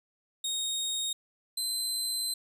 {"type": "tone pair in turn", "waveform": "25% pulse", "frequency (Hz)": [3729, 4078], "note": ["A#7", "C8"], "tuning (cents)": [0, -45], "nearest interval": "major second", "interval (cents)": 155, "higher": "second", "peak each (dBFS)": [-26, -25], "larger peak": "second", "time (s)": [[0.44, 1.13], [1.57, 2.34]], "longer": "second", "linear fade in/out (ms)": 5, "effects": []}